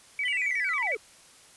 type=tone with vibrato; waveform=sine; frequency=2126 Hz; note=C7; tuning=27 cents sharp; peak=-26 dBFS; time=0.19-0.95 s; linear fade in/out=2 ms; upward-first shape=square; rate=11 Hz; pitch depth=120 cents each way
type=linear sweep; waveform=triangle; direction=down; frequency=3095 to 390 Hz; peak=-30 dBFS; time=0.25-0.97 s; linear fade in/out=5 ms
effects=white hiss -54 dBFS RMS until 1.56 s + resampled to 24000 Hz